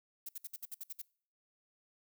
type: noise bursts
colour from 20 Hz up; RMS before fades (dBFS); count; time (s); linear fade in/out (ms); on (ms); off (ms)
violet; -43; 9; 0.26-1.018; 5; 30; 61
effects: noise-tail reverb RT60 0.5 s tail -24 dB re dry